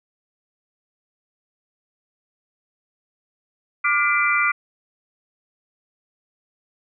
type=tone cluster; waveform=sine; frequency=1180 / 1422 / 2023 / 2356 Hz; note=D6 / F6 / B6 / D7; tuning=+8 / +31 / +41 / +5 cents; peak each=-22 dBFS; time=3.84-4.52 s; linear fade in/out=10 ms; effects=none